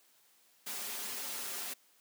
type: noise with comb filter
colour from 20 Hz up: white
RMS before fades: -40 dBFS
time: 0.66-1.74 s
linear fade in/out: 10 ms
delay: 6.2 ms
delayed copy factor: -0.85
effects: white hiss -67 dBFS RMS until 2 s + high-pass 200 Hz 12 dB/octave